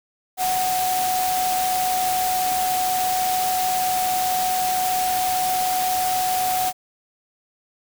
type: tone in noise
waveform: sine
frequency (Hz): 740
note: F#5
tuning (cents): 0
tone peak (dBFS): -20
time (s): 0.37-6.73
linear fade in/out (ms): 50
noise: white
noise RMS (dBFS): -27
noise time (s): 0.37-6.73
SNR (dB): +4
effects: none